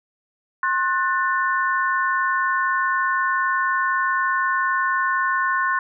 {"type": "chord", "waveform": "sine", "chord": "F# diminished", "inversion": "second", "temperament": "just", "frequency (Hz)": [1065.6, 1480, 1776], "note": ["C6", "F#6", "A6"], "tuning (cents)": [31, 0, 16], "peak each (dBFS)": [-21, -23, -25], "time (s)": [0.63, 5.79], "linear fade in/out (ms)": 2, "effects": []}